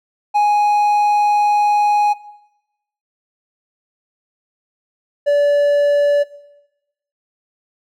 triangle tone pair in turn, 830.6 / 577.4 Hz, G#5 / D5, 0 / -30 cents, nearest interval tritone, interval 630 cents, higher first, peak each -9 dBFS, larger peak neither, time 0.34-2.14 / 5.26-6.24 s, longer first, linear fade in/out 20 ms, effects noise-tail reverb RT60 0.9 s tail -18 dB re dry

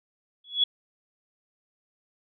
sine tone with exponential growth, 3377 Hz, G#7, 28 cents sharp, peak -15 dBFS, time 0.44-0.64 s, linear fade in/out 5 ms, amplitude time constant 42 ms, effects none

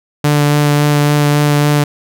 sawtooth tone with vibrato, 146.83 Hz, D3, in tune, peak -5 dBFS, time 0.24-1.84 s, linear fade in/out 5 ms, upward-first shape sine, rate 3.6 Hz, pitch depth 11 cents each way, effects none

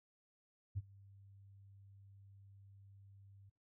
sine tone with ADSR envelope, 98.7 Hz, G2, 12 cents sharp, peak -34 dBFS, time 0.75-3.5 s, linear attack 27 ms, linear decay 33 ms, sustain -24 dB, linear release 13 ms, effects noise-tail reverb RT60 0.3 s tail -23 dB re dry + tanh soft clip ceiling -30 dBFS

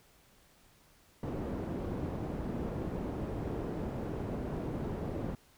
white low-pass noise, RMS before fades -37 dBFS, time 1.23-5.35 s, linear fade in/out 2 ms, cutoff 360 Hz, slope 12 dB/octave, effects pink hiss -64 dBFS RMS until 5.57 s

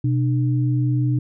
sine tone pair together, 126.13 / 300 Hz, B2 / D4, +37 / +37 cents, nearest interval octave + minor third, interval 1500 cents, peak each -17 / -25 dBFS, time 0.04-1.19 s, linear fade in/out 5 ms, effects none

